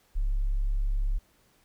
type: tone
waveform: sine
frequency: 34.65 Hz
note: C#1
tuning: in tune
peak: -22 dBFS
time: 0.15-1.19 s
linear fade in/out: 20 ms
effects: tanh soft clip ceiling -21 dBFS + pink hiss -65 dBFS RMS until 1.64 s